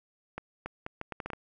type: accelerating click train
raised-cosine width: 0.5 ms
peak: -21 dBFS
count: 9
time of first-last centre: 0.38-1.333 s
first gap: 280 ms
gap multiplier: 0.73
effects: none